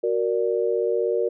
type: chord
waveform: sine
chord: Gb augmented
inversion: none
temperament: equal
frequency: 370 / 466.2 / 587.3 Hz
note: Gb4 / Bb4 / D5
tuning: 0 / 0 / 0 cents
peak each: -25 / -22 / -28 dBFS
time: 0.03-1.29 s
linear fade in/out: 10 ms
effects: none